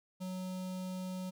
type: tone with notch filter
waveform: square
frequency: 185 Hz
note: F#3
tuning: in tune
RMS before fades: -40 dBFS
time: 0.2-1.31 s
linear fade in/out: 20 ms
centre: 1800 Hz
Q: 1.1
effects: none